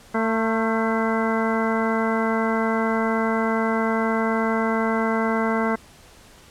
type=harmonic tone with a mistuned harmonic; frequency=224.2 Hz; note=A3; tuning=33 cents sharp; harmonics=1 / 2 / 3 / 4 / 5 / 6 / 7 / 9; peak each=-23 / -26 / -28 / -29 / -30 / -31 / -31 / -33 dBFS; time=0.14-5.76 s; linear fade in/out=10 ms; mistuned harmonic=5; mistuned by=-42 cents; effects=pink hiss -49 dBFS RMS until 6.5 s + low-pass 11000 Hz 12 dB/octave